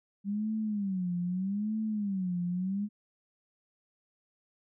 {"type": "tone with vibrato", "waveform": "sine", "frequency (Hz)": 196, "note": "G3", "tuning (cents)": 0, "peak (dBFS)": -29, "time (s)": [0.24, 2.89], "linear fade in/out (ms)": 50, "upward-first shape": "sine", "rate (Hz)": 0.8, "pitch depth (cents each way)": 190, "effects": []}